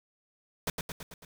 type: noise with echo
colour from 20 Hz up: pink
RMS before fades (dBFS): -31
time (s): 0.67-0.7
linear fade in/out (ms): 2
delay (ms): 110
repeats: 5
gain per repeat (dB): -4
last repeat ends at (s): 1.25
effects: none